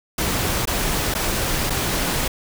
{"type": "noise with dropouts", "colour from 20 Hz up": "pink", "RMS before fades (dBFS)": -22, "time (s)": [0.18, 2.28], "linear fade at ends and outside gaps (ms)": 5, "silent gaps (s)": [[0.655, 0.673], [1.141, 1.149], [1.698, 1.703]], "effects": []}